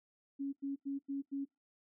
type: tone bursts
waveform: sine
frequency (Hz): 277.2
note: C#4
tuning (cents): 0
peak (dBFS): -35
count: 5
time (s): 0.39-1.454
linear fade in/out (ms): 20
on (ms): 140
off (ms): 91
effects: noise-tail reverb RT60 0.2 s tail -22 dB re dry